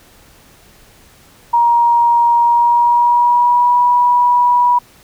sine tone with pitch glide, 944 to 973.3 Hz, A#5 to B5, +22 to -26 cents, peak -8 dBFS, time 1.53-4.79 s, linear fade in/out 10 ms, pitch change +52 cents, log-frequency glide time 2.4-3.78 s, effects pink hiss -46 dBFS RMS until 5.03 s

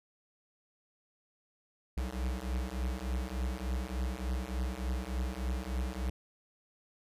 square beating tone pair, 61.1 / 64.5 Hz, B1 / C2, -18 / -24 cents, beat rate 3.4 Hz, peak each -37 / -36 dBFS, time 1.97-6.1 s, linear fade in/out 5 ms, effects resampled to 32000 Hz

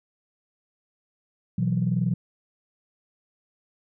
sine chord, B suspended fourth, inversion none, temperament equal, 123.47 / 164.81 / 185 Hz, B2 / E3 / F#3, 0 / 0 / 0 cents, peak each -25 dBFS, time 1.58-2.14 s, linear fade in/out 5 ms, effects tanh soft clip ceiling -13 dBFS

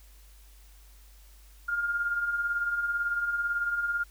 sine beating tone pair, 1394 / 1412 Hz, F6 / F6, -4 / +19 cents, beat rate 18 Hz, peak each -36 / -27 dBFS, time 1.68-4.04 s, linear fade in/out 10 ms, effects added 50 Hz sine -51 dBFS peak until 4.1 s + white hiss -60 dBFS RMS until 4.1 s

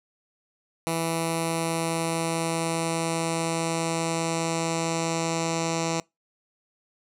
10% pulse tone with low-pass filter sweep, 164.81 Hz, E3, in tune, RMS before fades -27 dBFS, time 0.87-6 s, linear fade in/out 0 ms, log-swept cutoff 11000 to 7000 Hz, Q 3.1, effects noise-tail reverb RT60 0.2 s tail -25 dB re dry

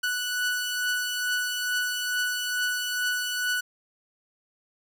sawtooth beating tone pair, 1480 / 1482.3 Hz, F#6 / F#6, 0 / +3 cents, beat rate 2.3 Hz, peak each -23 / -30 dBFS, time 0.03-3.61 s, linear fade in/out 10 ms, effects none

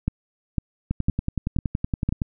two click trains, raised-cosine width 5 ms, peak -11 / -9 dBFS, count 15 / 5, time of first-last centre 0.91-2.218 / 0.08-2.09 s, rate 10.7 / 1.99 Hz, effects none

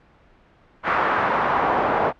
pink noise with band-pass filter sweep, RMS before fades -20 dBFS, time 0.83-2.13 s, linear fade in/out 50 ms, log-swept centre 1300 to 760 Hz, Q 1.4, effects pink hiss -54 dBFS RMS until 2.19 s + low-pass 2000 Hz 12 dB/octave

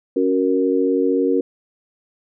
sine chord, F# major, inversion second, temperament equal, 277.2 / 370 / 466.2 Hz, C#4 / F#4 / A#4, 0 / 0 / 0 cents, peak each -19 / -20 / -19 dBFS, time 0.16-1.41 s, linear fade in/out 5 ms, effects none

